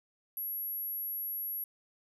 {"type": "tone", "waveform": "sine", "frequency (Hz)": 11600, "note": "F#9", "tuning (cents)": -35, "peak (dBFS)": -34, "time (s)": [0.37, 1.64], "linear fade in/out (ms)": 2, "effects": []}